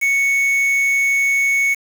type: tone with quantisation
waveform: triangle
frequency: 2217 Hz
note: C#7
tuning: in tune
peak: -12 dBFS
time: 0.01-1.75 s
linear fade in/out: 20 ms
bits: 5
effects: none